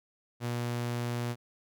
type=tone; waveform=sawtooth; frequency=120 Hz; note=B2; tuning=49 cents flat; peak=-27 dBFS; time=0.4-1.36 s; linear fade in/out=50 ms; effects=none